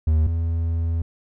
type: tone pair in turn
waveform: triangle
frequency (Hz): 78.5 / 82.86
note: D#2 / E2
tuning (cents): +16 / +9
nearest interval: minor second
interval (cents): 93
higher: second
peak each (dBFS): -13 / -18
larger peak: first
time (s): 0.07-0.27 / 0.27-1.02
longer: second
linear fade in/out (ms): 5
effects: none